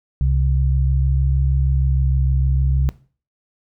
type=tone pair together; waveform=sine; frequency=66.83 / 133.3 Hz; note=C2 / C3; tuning=+37 / +33 cents; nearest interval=octave; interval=1196 cents; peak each=-16 / -19 dBFS; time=0.21-2.89 s; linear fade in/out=0 ms; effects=noise-tail reverb RT60 0.4 s tail -18 dB re dry